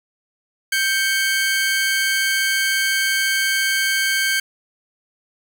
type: tone pair together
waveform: sawtooth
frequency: 1565.7 / 2217 Hz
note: G6 / C#7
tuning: -3 / 0 cents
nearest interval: tritone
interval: 603 cents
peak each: -15 / -19 dBFS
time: 0.72-4.4 s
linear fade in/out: 5 ms
effects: none